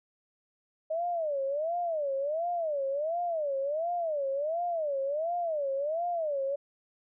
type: tone with vibrato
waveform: sine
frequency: 617 Hz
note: D#5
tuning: 15 cents flat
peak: -28 dBFS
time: 0.9-6.56 s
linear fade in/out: 10 ms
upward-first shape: sine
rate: 1.4 Hz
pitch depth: 230 cents each way
effects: none